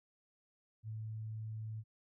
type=tone; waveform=sine; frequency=109.6 Hz; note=A2; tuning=6 cents flat; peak=-40 dBFS; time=0.83-1.84 s; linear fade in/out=50 ms; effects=none